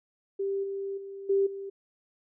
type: tone with level steps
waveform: sine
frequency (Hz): 393.4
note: G4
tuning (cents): +6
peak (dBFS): -27 / -31 / -38 / -21 / -35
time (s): 0.39-1.7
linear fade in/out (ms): 10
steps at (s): 0.63 / 0.97 / 1.29 / 1.46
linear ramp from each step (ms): 10
effects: none